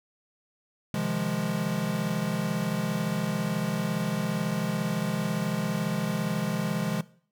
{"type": "chord", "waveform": "square", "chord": "F minor seventh", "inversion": "second", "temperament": "equal with one note detuned", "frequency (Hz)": [130.81, 155.56, 173.41, 207.7], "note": ["C3", "Eb3", "F3", "Ab3"], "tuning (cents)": [0, 0, -12, 0], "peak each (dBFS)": [-36, -34, -32, -31], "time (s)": [0.94, 7.01], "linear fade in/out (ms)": 2, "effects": ["noise-tail reverb RT60 0.5 s tail -19 dB re dry"]}